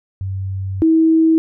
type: tone pair in turn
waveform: sine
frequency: 95.9 / 322.6 Hz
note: G2 / E4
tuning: -37 / -37 cents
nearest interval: octave + major sixth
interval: 2100 cents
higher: second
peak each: -20 / -9 dBFS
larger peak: second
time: 0.21-0.82 / 0.82-1.38 s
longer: first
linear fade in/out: 0 ms
effects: none